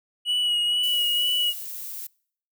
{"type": "tone with vibrato", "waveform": "triangle", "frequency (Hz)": 2920, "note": "F#7", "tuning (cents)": -24, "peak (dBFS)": -19, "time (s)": [0.25, 1.54], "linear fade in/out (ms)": 50, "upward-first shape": "sine", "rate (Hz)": 2.1, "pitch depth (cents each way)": 23}
{"type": "noise", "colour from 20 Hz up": "violet", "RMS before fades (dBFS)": -35, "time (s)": [0.83, 2.07], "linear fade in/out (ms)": 5}
{"effects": ["noise-tail reverb RT60 0.6 s tail -26 dB re dry"]}